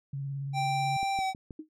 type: tone with vibrato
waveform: sine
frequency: 138.59 Hz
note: C#3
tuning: in tune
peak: -32 dBFS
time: 0.13-0.97 s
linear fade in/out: 5 ms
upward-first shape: sine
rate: 18 Hz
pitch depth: 28 cents each way
type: tone with pitch glide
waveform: square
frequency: 784 to 763.9 Hz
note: G5 to G5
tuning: 0 to -45 cents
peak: -28 dBFS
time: 0.53-1.34 s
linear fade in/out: 50 ms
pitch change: -45 cents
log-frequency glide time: 1.17-1.23 s
type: click train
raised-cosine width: 3 ms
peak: -29 dBFS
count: 4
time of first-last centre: 1.03-1.508 s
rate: 6.28 Hz
type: tone with exponential decay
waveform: sine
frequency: 311.1 Hz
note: D#4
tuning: in tune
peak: -34 dBFS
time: 1.59-1.69 s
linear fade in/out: 5 ms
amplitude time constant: 20 ms
effects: low-pass 7000 Hz 12 dB/octave